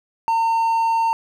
triangle tone, 910 Hz, A#5, 42 cents flat, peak -14 dBFS, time 0.28-1.13 s, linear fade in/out 0 ms, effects none

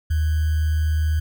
sine tone with sample-and-hold, 77.78 Hz, D#2, in tune, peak -17 dBFS, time 0.1-1.2 s, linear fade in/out 10 ms, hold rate 1575 Hz, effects none

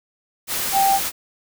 sine tone in noise, 784 Hz, G5, in tune, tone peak -14 dBFS, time 0.72-1 s, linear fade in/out 50 ms, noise white, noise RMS -24 dBFS, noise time 0.47-1.12 s, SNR +7 dB, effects none

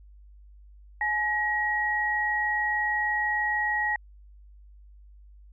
sine tone pair together, 846.4 / 1900 Hz, G#5 / A#6, +33 / +33 cents, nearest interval octave + major second, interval 1400 cents, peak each -29 / -25 dBFS, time 1.01-3.96 s, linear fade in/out 2 ms, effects added 50 Hz sine -48 dBFS peak until 5.52 s

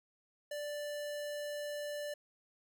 square tone, 587.3 Hz, D5, in tune, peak -39 dBFS, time 0.51-2.14 s, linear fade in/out 5 ms, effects none

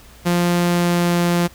sawtooth tone with pitch glide, 174.61 to 173.6 Hz, F3 to F3, 0 to -10 cents, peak -11 dBFS, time 0.25-1.48 s, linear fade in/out 20 ms, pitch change -10 cents, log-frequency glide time 0.62-1.21 s, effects added 60 Hz sine -45 dBFS peak until 1.54 s + pink hiss -46 dBFS RMS until 1.54 s

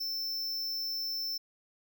square tone, 5330 Hz, E8, 18 cents sharp, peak -33 dBFS, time 0-1.38 s, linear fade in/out 10 ms, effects none

